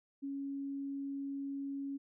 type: tone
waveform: sine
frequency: 277.2 Hz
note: C#4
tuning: in tune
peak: -37 dBFS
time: 0.22-1.98 s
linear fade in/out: 20 ms
effects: none